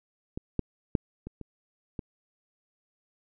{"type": "clicks", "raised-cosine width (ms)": 3, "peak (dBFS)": [-21, -13, -10, -25, -27, -21], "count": 6, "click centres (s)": [0.375, 0.593, 0.952, 1.27, 1.413, 1.992], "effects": []}